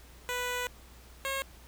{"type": "tone pair in turn", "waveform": "10% pulse", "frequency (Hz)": [493.9, 541.9], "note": ["B4", "C#5"], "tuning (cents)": [0, -39], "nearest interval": "major second", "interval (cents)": 161, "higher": "second", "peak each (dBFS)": -23, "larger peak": "neither", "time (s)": [[0.29, 0.67], [1.25, 1.42]], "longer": "first", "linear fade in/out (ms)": 0, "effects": ["added 60 Hz sine -52 dBFS peak until 1.67 s", "pink hiss -56 dBFS RMS until 1.67 s"]}